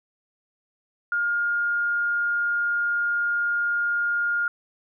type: tone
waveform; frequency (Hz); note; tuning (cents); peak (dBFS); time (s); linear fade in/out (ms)
sine; 1416; F6; +23; -21; 1.12-4.48; 2
effects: none